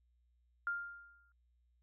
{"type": "tone with exponential decay", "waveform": "sine", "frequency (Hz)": 1400, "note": "F6", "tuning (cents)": 4, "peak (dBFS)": -32, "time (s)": [0.67, 1.32], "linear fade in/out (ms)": 1, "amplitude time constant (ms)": 140, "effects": ["added 60 Hz sine -70 dBFS peak until 1.82 s"]}